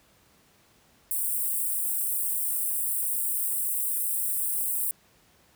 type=high-pass noise; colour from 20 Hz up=white; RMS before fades=-28 dBFS; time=1.11-4.91 s; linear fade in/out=0 ms; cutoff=8100 Hz; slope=96 dB/octave; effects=pink hiss -61 dBFS RMS until 5.55 s + high-pass 60 Hz 12 dB/octave